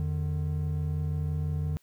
triangle tone pair together, 84.4 / 150.38 Hz, E2 / D3, +41 / +41 cents, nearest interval minor seventh, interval 1000 cents, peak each -28 dBFS, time 0-1.77 s, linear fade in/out 0 ms, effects white hiss -67 dBFS RMS until 1.82 s

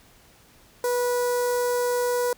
sawtooth tone with notch filter, 489.1 Hz, B4, 17 cents flat, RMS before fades -24 dBFS, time 0.84-2.33 s, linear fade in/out 2 ms, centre 2800 Hz, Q 0.52, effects pink hiss -55 dBFS RMS until 2.37 s

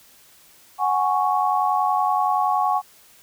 sine chord, F# suspended second, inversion none, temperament equal, 740 / 830.6 / 1108.7 Hz, F#5 / G#5 / C#6, 0 / 0 / 0 cents, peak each -22 dBFS, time 0.78-2.82 s, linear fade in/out 50 ms, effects white hiss -52 dBFS RMS until 3.22 s

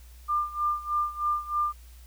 sine tone with tremolo, 1197 Hz, D6, 33 cents sharp, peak -22 dBFS, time 0.28-1.73 s, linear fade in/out 20 ms, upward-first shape sine, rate 3.2 Hz, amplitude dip 85%, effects added 60 Hz sine -46 dBFS peak until 2.06 s + white hiss -58 dBFS RMS until 2.06 s

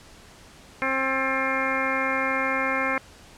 harmonic tone with a mistuned harmonic, 266.1 Hz, C4, 29 cents sharp, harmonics 1 / 2 / 3 / 4 / 5 / 6 / 7 / 8 / 9, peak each -32 / -30 / -34 / -30 / -31 / -32 / -33 / -28 / -34 dBFS, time 0.82-2.98 s, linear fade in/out 0 ms, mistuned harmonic 7, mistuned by -91 cents, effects pink hiss -49 dBFS RMS until 3.37 s + low-pass 9000 Hz 12 dB/octave

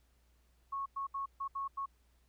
sine tone bursts at uneven times, 1100 Hz, C#6, 14 cents flat, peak -35 dBFS, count 6, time 0.72-0.86 / 0.96-1.07 / 1.14-1.26 / 1.4-1.48 / 1.55-1.68 / 1.77-1.86 s, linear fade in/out 10 ms, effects added 60 Hz sine -67 dBFS peak until 2.28 s + pink hiss -75 dBFS RMS until 2.28 s

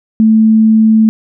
sine tone, 220 Hz, A3, in tune, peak -4 dBFS, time 0.2-1.09 s, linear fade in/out 0 ms, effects none

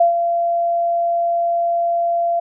sine tone with ADSR envelope, 685 Hz, F5, 34 cents flat, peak -8 dBFS, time 0-2.4 s, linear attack 7 ms, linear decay 120 ms, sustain -7 dB, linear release 9 ms, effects none

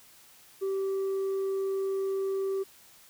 sine tone with tanh clipping, 387.7 Hz, G4, 19 cents flat, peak -28 dBFS, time 0.61-2.64 s, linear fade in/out 20 ms, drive 2 dB, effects white hiss -56 dBFS RMS until 3.09 s

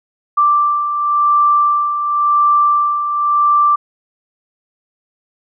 sine beating tone pair, 1174.7 / 1175.63 Hz, D6 / D6, 0 / +1 cents, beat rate 0.93 Hz, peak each -19 / -11 dBFS, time 0.37-3.76 s, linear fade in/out 10 ms, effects none

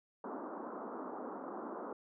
pink band-pass noise, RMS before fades -44 dBFS, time 0.24-1.93 s, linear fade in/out 2 ms, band 220 to 1300 Hz, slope 48 dB/octave, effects none

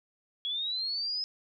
sine linear sweep, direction up, 3322 to 5130 Hz, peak -30 dBFS, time 0.45-1.24 s, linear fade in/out 0 ms, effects none

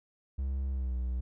triangle tone with pitch glide, 67 to 62.15 Hz, C2 to B1, +42 to +12 cents, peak -28 dBFS, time 0.38-1.21 s, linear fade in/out 10 ms, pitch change -130 cents, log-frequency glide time 0.7-0.95 s, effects none

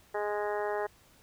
harmonic tone, 207.7 Hz, G#3, in tune, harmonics 2 / 3 / 4 / 5 / 6 / 7 / 8 / 9, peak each -33 / -36 / -36 / -42 / -45 / -46 / -44 / -44 dBFS, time 0.14-0.87 s, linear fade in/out 10 ms, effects pink hiss -61 dBFS RMS until 1.22 s

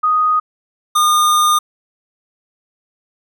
sine / square tone pair in turn, 1244.5 / 1216.8 Hz, D#6 / D#6, 0 / -39 cents, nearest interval unison, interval 39 cents, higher first, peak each -11 dBFS, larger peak neither, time 0.03-0.4 / 0.95-1.59 s, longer second, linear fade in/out 10 ms, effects none

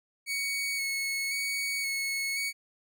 sawtooth tone with vibrato, 2217 Hz, C#7, in tune, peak -26 dBFS, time 0.26-2.53 s, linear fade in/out 50 ms, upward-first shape square, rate 0.95 Hz, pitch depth 17 cents each way, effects none

